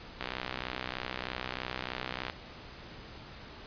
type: click train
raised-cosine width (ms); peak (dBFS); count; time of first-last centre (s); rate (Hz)
0.3; -18; 133; 0.21-2.299; 63.2
effects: pink hiss -48 dBFS RMS until 3.66 s + resampled to 11025 Hz